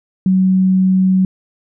sine tone, 187.6 Hz, F#3, 24 cents sharp, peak -9 dBFS, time 0.26-1.25 s, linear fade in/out 2 ms, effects none

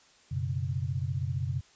sine chord, F# suspended fourth, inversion none, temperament equal, 92.5 / 123.47 / 138.59 Hz, F#2 / B2 / C#3, 0 / 0 / 0 cents, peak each -33 dBFS, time 0.31-1.61 s, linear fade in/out 10 ms, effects white hiss -60 dBFS RMS until 1.75 s + resampled to 16000 Hz

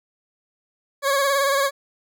20% pulse tone with vibrato, 554.4 Hz, C#5, in tune, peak -13 dBFS, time 1.02-1.71 s, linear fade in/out 50 ms, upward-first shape sine, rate 18 Hz, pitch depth 43 cents each way, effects none

